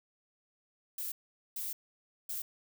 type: noise bursts at uneven times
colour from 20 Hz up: violet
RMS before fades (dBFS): -38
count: 3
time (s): 0.98-1.12 / 1.56-1.73 / 2.29-2.42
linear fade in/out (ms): 5
effects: none